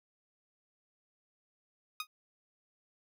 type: tone with exponential decay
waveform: 15% pulse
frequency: 1244.5 Hz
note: D#6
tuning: in tune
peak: -26 dBFS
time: 2-2.07 s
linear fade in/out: 2 ms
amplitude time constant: 15 ms
effects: none